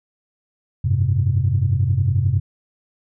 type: tone cluster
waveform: sine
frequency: 91.5 / 102.7 / 130.8 Hz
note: F#2 / G#2 / C3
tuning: -19 / -19 / 0 cents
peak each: -19 dBFS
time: 0.84-2.4 s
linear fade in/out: 10 ms
effects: tanh soft clip ceiling -7 dBFS